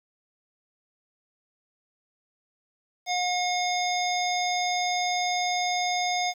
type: harmonic tone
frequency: 720 Hz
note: F#5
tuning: 47 cents flat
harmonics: 1 / 3 / 5 / 7 / 9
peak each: -26 / -31 / -33 / -34 / -36 dBFS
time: 3.06-6.34 s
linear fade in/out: 50 ms
effects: 9-bit